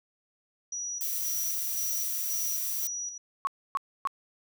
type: tone with tremolo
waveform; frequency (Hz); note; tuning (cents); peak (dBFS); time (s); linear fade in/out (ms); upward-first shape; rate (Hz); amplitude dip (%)
sine; 5830; F#8; -26; -32; 0.72-3.18; 5; square; 1.9; 55
type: noise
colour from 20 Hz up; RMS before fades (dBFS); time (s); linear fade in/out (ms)
violet; -32; 1.01-2.87; 0
type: tone bursts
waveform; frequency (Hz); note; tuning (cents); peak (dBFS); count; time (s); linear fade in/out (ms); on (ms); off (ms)
sine; 1108.7; C#6; 0; -25; 3; 3.45-4.073; 0; 21; 280
effects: none